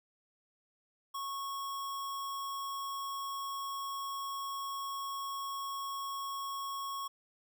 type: tone with sample-and-hold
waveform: sine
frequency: 1100 Hz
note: C#6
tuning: 14 cents flat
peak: -36 dBFS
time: 1.14-7.08 s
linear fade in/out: 10 ms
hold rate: 4410 Hz
effects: none